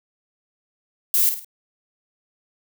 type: noise with echo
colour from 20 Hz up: violet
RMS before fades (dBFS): -18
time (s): 1.14-1.29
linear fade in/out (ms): 0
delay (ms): 52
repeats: 3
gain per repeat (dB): -8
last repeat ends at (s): 1.446
effects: none